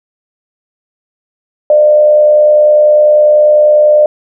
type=tone with frequency modulation; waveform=sine; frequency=601 Hz; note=D5; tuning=40 cents sharp; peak=-3 dBFS; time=1.7-4.06 s; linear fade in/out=2 ms; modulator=70.1 Hz; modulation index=0.28; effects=none